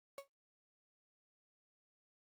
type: tone with exponential decay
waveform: 35% pulse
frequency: 554.4 Hz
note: C#5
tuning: in tune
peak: -40 dBFS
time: 0.18-0.28 s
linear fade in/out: 1 ms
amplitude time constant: 21 ms
effects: Opus 32 kbps